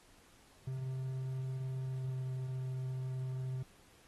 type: tone with pitch glide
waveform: triangle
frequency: 130.81 to 129.61 Hz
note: C3 to C3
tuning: 0 to -16 cents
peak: -34 dBFS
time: 0.67-3.63 s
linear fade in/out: 5 ms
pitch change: -16 cents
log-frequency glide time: 1.81-2.25 s
effects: pink hiss -64 dBFS RMS until 4.07 s + AAC 32 kbps